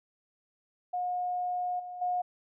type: tone with level steps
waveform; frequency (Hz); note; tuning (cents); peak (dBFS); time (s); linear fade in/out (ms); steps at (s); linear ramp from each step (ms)
sine; 720; F#5; -47; -29 / -38 / -27; 0.93-2.22; 10; 1.79 / 2.01; 10
effects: none